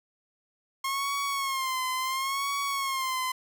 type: tone with vibrato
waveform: sawtooth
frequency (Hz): 1074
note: C6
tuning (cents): +45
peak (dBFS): -24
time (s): 0.84-3.32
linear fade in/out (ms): 5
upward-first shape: sine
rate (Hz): 0.72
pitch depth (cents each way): 78
effects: none